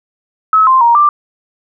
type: tone with pitch steps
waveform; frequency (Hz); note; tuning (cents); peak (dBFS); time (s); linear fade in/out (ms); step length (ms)
sine; 1289 / 1046 / 939 / 1181; E6 / C6 / A#5 / D6; -39 / -1 / +12 / +9; -5; 0.53-1.09; 2; 140
effects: none